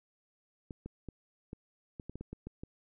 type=clicks; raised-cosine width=3 ms; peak=-29 dBFS; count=11; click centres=0.708 / 0.86 / 1.087 / 1.531 / 1.998 / 2.096 / 2.156 / 2.21 / 2.33 / 2.47 / 2.635 s; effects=none